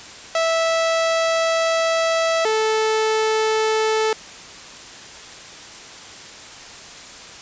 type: tone pair in turn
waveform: sawtooth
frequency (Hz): 656 / 437.8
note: E5 / A4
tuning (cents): -9 / -9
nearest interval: perfect fifth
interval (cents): 700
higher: first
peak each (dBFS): -13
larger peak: neither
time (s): 0.35-2.45 / 2.45-4.13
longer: first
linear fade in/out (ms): 2
effects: white hiss -38 dBFS RMS until 7.41 s + resampled to 16000 Hz